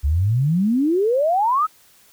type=exponential sweep; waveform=sine; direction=up; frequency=66.7 to 1318.5 Hz; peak=-15 dBFS; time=0.03-1.67 s; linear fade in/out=20 ms; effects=white hiss -53 dBFS RMS until 2.12 s